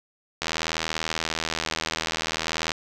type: click train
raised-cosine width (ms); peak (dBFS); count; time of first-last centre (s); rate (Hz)
0.2; -8; 186; 0.42-2.718; 80.5
effects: none